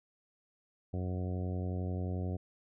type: harmonic tone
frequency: 91.3 Hz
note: F#2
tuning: 23 cents flat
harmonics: 1 / 2 / 3 / 4 / 5 / 6 / 7 / 8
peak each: -34 / -40 / -44 / -46 / -48 / -50 / -51 / -52 dBFS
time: 0.93-2.37 s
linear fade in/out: 10 ms
effects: none